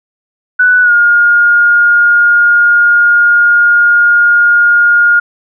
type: tone with pitch glide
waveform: sine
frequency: 1486 to 1422.2 Hz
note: F#6 to F6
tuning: +7 to +31 cents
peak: -4 dBFS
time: 0.59-5.2 s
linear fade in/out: 10 ms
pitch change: -76 cents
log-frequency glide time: 0.82-0.92 s
effects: none